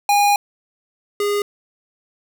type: tone pair in turn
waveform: square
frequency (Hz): 817 / 409.9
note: G#5 / G#4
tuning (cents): -29 / -23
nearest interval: octave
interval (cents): 1194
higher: first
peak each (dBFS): -13 / -18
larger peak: first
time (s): 0.09-0.36 / 1.2-1.42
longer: first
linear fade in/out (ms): 2
effects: none